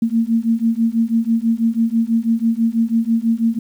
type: beating tone pair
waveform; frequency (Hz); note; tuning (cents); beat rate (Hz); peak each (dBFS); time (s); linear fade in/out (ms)
sine; 225.4 / 231.5; A3 / A#3; +42 / -12; 6.1; -17; 0.02-3.59; 5
effects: 8-bit